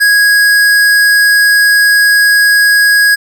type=tone with hard clipping; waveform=sine; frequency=1655 Hz; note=G#6; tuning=6 cents flat; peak=-6 dBFS; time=0-3.16 s; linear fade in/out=20 ms; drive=18 dB; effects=none